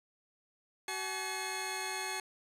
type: tone cluster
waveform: 15% pulse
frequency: 378.3 / 853 / 2162 Hz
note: F#4 / G#5 / C#7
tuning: +38 / +46 / -44 cents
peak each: -35 / -33 / -34 dBFS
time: 0.88-2.2 s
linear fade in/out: 2 ms
effects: resampled to 32000 Hz